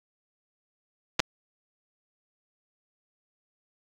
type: clicks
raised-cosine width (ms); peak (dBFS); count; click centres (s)
0.2; -4; 2; 1.195 / 1.201
effects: AAC 48 kbps